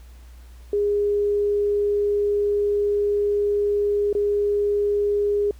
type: tone with dropouts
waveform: sine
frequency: 410.1 Hz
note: G#4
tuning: 22 cents flat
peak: -18 dBFS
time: 0.73-5.51 s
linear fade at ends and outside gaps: 2 ms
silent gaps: 4.129-4.15 s
effects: added 60 Hz sine -41 dBFS peak until 5.59 s + pink hiss -56 dBFS RMS until 5.59 s